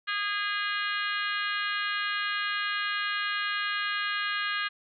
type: harmonic tone with a mistuned harmonic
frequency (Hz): 410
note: G#4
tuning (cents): -22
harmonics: 3 / 4 / 5 / 6 / 7 / 8 / 9 / 10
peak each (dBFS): -34 / -31 / -37 / -39 / -37 / -39 / -44 / -41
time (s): 0.07-4.69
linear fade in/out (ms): 20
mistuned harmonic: 10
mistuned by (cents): +16
effects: none